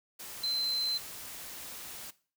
sine tone in noise, 4083 Hz, C8, 43 cents flat, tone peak -29 dBFS, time 0.43-0.98 s, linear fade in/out 10 ms, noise white, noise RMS -44 dBFS, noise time 0.19-2.11 s, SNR +12 dB, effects noise-tail reverb RT60 0.4 s tail -18 dB re dry

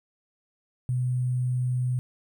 sine tone with sample-and-hold, 125.5 Hz, B2, 28 cents sharp, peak -23 dBFS, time 0.89-1.99 s, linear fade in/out 0 ms, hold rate 8820 Hz, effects none

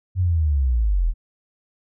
sine linear sweep, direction down, 94.7 to 36.71 Hz, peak -16 dBFS, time 0.15-1.14 s, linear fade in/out 50 ms, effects none

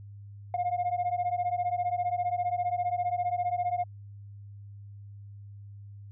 sine beating tone pair, 705 / 720 Hz, F5 / F#5, +16 / -47 cents, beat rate 15 Hz, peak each -28 dBFS, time 0.54-3.84 s, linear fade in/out 2 ms, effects tanh soft clip ceiling -23 dBFS + added 101 Hz sine -43 dBFS peak until 6.11 s

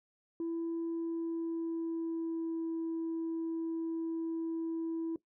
sine tone with pitch glide, 332.7 to 328.3 Hz, E4 to E4, +16 to -7 cents, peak -31 dBFS, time 0.4-5.16 s, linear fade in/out 2 ms, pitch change -23 cents, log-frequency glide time 0.86-2.64 s, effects noise-tail reverb RT60 0.1 s tail -18 dB re dry + tanh soft clip ceiling -31 dBFS

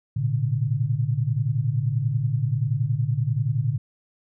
sine tone cluster, 112 / 122.5 / 144 Hz, A2 / B2 / D3, +31 / -14 / -34 cents, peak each -25 dBFS, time 0.16-3.78 s, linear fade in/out 10 ms, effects none

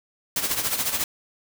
white noise with tremolo, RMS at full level -23 dBFS, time 0.36-1.04 s, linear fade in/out 2 ms, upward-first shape sine, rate 14 Hz, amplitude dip 65%, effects none

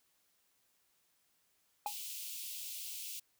triangle tone with exponential decay, 830.6 Hz, G#5, in tune, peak -29 dBFS, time 1.86-1.95 s, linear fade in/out 1 ms, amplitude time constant 18 ms
white high-pass noise, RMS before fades -44 dBFS, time 1.86-3.2 s, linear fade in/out 10 ms, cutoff 2500 Hz, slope 48 dB/octave
effects white hiss -75 dBFS RMS until 3.39 s

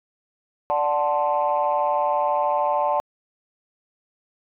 sine chord, D dominant seventh, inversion none, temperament equal, 587.3 / 740 / 880 / 1046.5 Hz, D5 / F#5 / A5 / C6, 0 / 0 / 0 / 0 cents, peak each -23 / -25 / -22 / -26 dBFS, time 0.7-3 s, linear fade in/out 0 ms, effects tanh soft clip ceiling -11 dBFS

